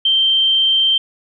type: tone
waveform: sine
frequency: 3136 Hz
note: G7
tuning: in tune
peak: -11 dBFS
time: 0.05-0.98 s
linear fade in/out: 5 ms
effects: none